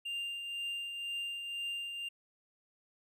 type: tone with tremolo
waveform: triangle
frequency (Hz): 2794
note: F7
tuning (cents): 0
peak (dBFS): -33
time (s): 0.05-2.09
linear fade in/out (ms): 10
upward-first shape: triangle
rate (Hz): 2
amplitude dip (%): 45
effects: none

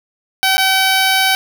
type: tone with dropouts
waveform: 10% pulse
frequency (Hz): 765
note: G5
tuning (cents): -42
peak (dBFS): -3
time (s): 0.43-1.35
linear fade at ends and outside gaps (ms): 0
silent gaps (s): 0.57-0.58
effects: none

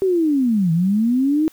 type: linear two-way sweep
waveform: sine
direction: down then up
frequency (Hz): 392 to 159 to 320.7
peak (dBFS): -14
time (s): 0.02-1.48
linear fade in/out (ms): 0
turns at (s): 0.72
effects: white hiss -51 dBFS RMS until 1.52 s

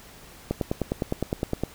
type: click train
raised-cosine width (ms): 2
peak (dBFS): -11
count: 12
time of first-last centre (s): 0.51-1.636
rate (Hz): 9.77
effects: pink hiss -48 dBFS RMS until 1.74 s

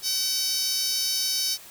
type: tone with high-pass filter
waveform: 10% pulse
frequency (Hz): 761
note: F#5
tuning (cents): +48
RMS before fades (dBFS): -26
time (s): 0.02-1.58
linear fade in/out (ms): 50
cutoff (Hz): 5600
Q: 2.6
effects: white hiss -46 dBFS RMS until 1.7 s

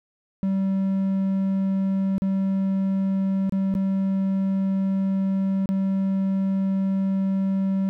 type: tone with dropouts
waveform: triangle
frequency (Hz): 193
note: G3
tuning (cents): -27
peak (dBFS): -18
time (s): 0.43-7.89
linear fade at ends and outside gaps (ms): 0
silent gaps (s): 2.181-2.22 / 3.495-3.523 / 3.741-3.751 / 5.658-5.69
effects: none

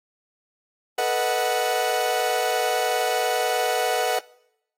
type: chord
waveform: 40% pulse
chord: B dominant seventh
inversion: third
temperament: equal with one note detuned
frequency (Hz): 440 / 489.9 / 622.3 / 740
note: A4 / B4 / D#5 / F#5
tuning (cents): 0 / -14 / 0 / 0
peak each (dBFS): -29 / -26 / -28 / -23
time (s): 0.98-4.19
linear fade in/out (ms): 5
effects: noise-tail reverb RT60 0.8 s tail -22 dB re dry + AAC 48 kbps

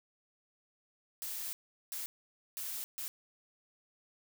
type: noise bursts at uneven times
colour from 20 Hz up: blue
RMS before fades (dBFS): -40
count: 4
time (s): 1.22-1.53 / 1.92-2.06 / 2.57-2.84 / 2.98-3.08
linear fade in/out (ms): 0
effects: none

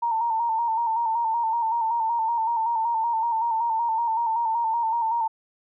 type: tone with vibrato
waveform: sine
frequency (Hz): 915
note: A#5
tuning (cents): -32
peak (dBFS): -21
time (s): 0.02-5.28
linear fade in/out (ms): 10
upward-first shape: square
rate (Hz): 5.3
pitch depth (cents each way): 45
effects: none

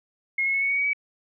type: tone with pitch steps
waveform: sine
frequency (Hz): 2157 / 2177 / 2197 / 2218 / 2238 / 2259 / 2280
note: C#7 / C#7 / C#7 / C#7 / C#7 / C#7 / C#7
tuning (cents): -48 / -32 / -16 / 0 / +16 / +32 / +48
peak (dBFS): -21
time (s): 0.38-0.933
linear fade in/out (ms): 5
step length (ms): 79
effects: none

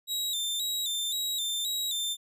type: tone with vibrato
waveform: sawtooth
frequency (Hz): 3705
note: A#7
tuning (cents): -11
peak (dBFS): -26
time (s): 0.07-2.17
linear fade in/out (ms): 50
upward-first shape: square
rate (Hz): 1.9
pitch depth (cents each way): 62
effects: none

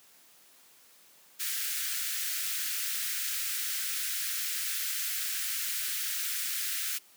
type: high-pass noise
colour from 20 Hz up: white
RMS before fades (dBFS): -33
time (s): 1.39-6.99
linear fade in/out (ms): 20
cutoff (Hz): 1400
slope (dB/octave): 48
effects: white hiss -59 dBFS RMS until 7.16 s + high-pass 150 Hz 12 dB/octave

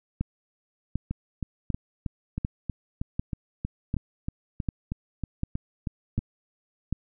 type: two click trains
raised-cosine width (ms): 5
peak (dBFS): -17 / -14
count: 17 / 10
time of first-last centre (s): 1.11-6.189 / 0.21-6.926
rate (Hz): 3.15 / 1.34
effects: none

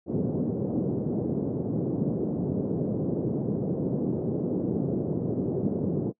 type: band-pass noise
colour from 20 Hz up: pink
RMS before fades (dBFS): -28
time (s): 0.06-6.13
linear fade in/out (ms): 50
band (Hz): 130 to 450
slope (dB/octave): 24
effects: noise-tail reverb RT60 0.1 s tail -25 dB re dry

